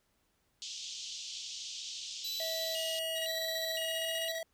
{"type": "band-pass noise", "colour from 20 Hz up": "pink", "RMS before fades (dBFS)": -43, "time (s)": [0.62, 2.99], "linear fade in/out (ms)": 0, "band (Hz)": [3000, 6900], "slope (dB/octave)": 48}
{"type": "tone with vibrato", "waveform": "45% pulse", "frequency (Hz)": 3372, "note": "G#7", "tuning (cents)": 26, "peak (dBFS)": -36, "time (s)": [2.24, 4.32], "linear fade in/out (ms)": 5, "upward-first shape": "square", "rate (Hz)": 0.98, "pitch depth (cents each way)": 280}
{"type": "tone with pitch glide", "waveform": "square", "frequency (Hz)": [648, 655.5], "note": ["E5", "E5"], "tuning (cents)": [-30, -10], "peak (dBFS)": -38, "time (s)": [2.4, 4.43], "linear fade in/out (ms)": 2, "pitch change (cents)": 20, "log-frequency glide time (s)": [3.77, 4.2]}
{"type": "tone with tremolo", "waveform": "20% pulse", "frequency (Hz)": 1917, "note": "A#6", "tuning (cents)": 48, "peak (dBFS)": -33, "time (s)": [3.15, 4.42], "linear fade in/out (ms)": 20, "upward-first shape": "square", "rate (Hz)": 15, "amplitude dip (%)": 60}
{"effects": ["pink hiss -75 dBFS RMS until 4.53 s"]}